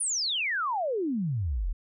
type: exponential sweep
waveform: sine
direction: down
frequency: 10030 to 35.59 Hz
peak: -26 dBFS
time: 0-1.73 s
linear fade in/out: 10 ms
effects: none

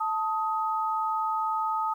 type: tone pair together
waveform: sine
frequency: 880 / 1258 Hz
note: A5 / D#6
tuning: 0 / +19 cents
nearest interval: tritone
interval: 619 cents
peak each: -28 dBFS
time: 0-1.94 s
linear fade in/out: 10 ms
effects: 10-bit

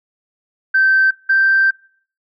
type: tone pair in turn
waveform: sine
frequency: 1552 / 1566.4 Hz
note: G6 / G6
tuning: -18 / -2 cents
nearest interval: unison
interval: 16 cents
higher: second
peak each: -9 dBFS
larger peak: neither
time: 0.74-1.11 / 1.29-1.71 s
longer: second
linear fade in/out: 10 ms
effects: noise-tail reverb RT60 0.5 s tail -22 dB re dry + tanh soft clip ceiling -5 dBFS

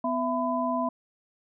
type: tone cluster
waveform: sine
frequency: 250.4 / 666 / 1005 Hz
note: B3 / E5 / B5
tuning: +24 / +18 / +30 cents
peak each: -29 dBFS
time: 0.04-0.89 s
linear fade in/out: 5 ms
effects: none

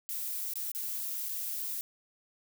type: noise with dropouts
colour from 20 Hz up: violet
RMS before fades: -36 dBFS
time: 0.09-1.81 s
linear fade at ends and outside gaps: 0 ms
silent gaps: 0.536-0.556 / 0.717-0.749 / 1.287-1.291 s
effects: none

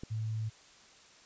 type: click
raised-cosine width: 3 ms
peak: -28 dBFS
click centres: 0.035 s
type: tone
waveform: sine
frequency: 110 Hz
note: A2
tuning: in tune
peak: -32 dBFS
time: 0.1-0.5 s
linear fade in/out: 20 ms
effects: white hiss -58 dBFS RMS until 1.25 s + resampled to 16000 Hz

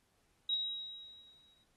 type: tone with exponential decay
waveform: sine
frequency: 3826 Hz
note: A#7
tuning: 44 cents sharp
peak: -30 dBFS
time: 0.49-1.64 s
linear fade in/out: 5 ms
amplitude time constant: 250 ms
effects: pink hiss -75 dBFS RMS until 1.76 s + AAC 32 kbps

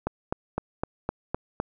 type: click train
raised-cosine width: 1 ms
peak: -12 dBFS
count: 7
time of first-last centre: 0.07-1.601 s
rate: 3.92 Hz
effects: none

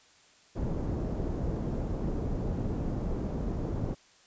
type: low-pass noise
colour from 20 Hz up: pink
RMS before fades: -32 dBFS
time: 0.55-3.95 s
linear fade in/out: 20 ms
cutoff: 440 Hz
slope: 12 dB/octave
effects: white hiss -60 dBFS RMS until 4.26 s + resampled to 16000 Hz

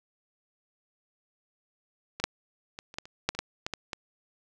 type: clicks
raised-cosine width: 0.2 ms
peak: -18 / -6 / -22 / -29 / -15 / -30 / -7 / -25 / -12 / -14 / -15 / -16 dBFS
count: 12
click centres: 2.2 / 2.24 / 2.789 / 2.941 / 2.985 / 3.055 / 3.29 / 3.35 / 3.39 / 3.665 / 3.737 / 3.932 s
effects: none

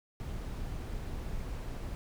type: noise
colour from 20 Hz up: brown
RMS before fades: -38 dBFS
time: 0.2-1.95 s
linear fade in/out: 0 ms
effects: none

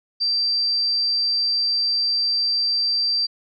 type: tone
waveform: sine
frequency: 4693 Hz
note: D8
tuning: 2 cents flat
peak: -18 dBFS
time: 0.2-3.27 s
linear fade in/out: 20 ms
effects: none

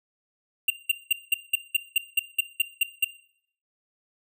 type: tone bursts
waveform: square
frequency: 2779 Hz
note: F7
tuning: 9 cents flat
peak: -18 dBFS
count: 12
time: 0.68-3.046 s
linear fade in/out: 5 ms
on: 23 ms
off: 190 ms
effects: noise-tail reverb RT60 0.6 s tail -17 dB re dry

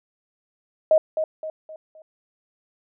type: tone with echo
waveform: sine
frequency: 628 Hz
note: D#5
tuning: 16 cents sharp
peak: -12 dBFS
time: 0.91-0.98 s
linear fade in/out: 2 ms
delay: 260 ms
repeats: 4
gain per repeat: -8 dB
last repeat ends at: 2.02 s
effects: none

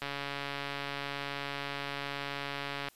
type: click train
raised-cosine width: 0.3 ms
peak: -20 dBFS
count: 405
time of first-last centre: 0.02-2.885 s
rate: 141 Hz
effects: white hiss -62 dBFS RMS until 2.95 s + resampled to 32000 Hz

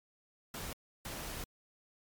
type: noise bursts at uneven times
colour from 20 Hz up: pink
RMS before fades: -42 dBFS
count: 2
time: 0.54-0.73 / 1.05-1.44 s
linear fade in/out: 2 ms
effects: MP3 96 kbps

